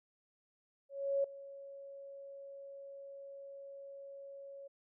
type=tone with ADSR envelope; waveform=sine; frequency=554.4 Hz; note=C#5; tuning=in tune; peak=-28 dBFS; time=0.89-4.68 s; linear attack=350 ms; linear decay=4 ms; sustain=-19 dB; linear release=12 ms; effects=none